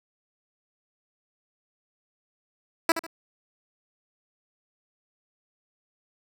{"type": "tone with echo", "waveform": "10% pulse", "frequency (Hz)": 329.6, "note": "E4", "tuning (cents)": 0, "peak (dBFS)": -9, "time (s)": [2.89, 2.92], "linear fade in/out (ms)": 2, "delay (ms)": 73, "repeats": 2, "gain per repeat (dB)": -10, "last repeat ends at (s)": 3.066, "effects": []}